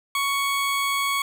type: tone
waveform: 20% pulse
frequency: 1113 Hz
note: C#6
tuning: 7 cents sharp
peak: -17 dBFS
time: 0.15-1.22 s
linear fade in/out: 2 ms
effects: none